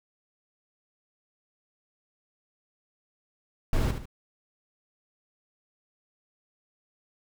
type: noise with echo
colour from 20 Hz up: brown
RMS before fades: -24 dBFS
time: 3.73-3.91 s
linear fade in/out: 2 ms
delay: 73 ms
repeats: 2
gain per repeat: -8 dB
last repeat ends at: 4.056 s
effects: none